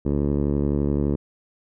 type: tone with low-pass filter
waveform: 10% pulse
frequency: 71.8 Hz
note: D2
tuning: 39 cents flat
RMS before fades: -22 dBFS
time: 0.05-1.16 s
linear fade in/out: 10 ms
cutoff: 420 Hz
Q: 1
effects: none